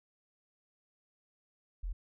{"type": "tone", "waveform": "sine", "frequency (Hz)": 42.87, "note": "F1", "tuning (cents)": -31, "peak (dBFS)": -34, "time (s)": [1.83, 1.93], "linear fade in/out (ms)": 10, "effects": []}